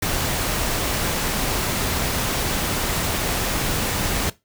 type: noise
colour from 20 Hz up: pink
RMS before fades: -23 dBFS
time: 0.02-4.3 s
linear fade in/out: 5 ms
effects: noise-tail reverb RT60 0.2 s tail -18 dB re dry